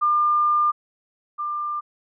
sine tone pair in turn, 1200 / 1193.8 Hz, D6 / D6, +37 / +28 cents, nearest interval unison, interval 9 cents, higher first, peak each -16 / -24 dBFS, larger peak first, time 0.01-0.72 / 1.38-1.81 s, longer first, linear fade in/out 20 ms, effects none

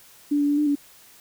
sine tone with pitch steps, 290.6 / 288.3 / 290.1 / 298 / 286.7 Hz, D4 / D4 / D4 / D4 / D4, -18 / -32 / -21 / +25 / -42 cents, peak -18 dBFS, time 0.31-0.755 s, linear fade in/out 10 ms, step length 89 ms, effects white hiss -51 dBFS RMS until 1.2 s

